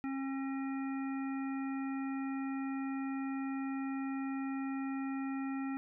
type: harmonic tone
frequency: 270 Hz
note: C#4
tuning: 45 cents flat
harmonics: 1 / 3 / 5 / 7 / 9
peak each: -35 / -47 / -49 / -51 / -53 dBFS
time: 0.04-5.77 s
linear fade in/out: 0 ms
effects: none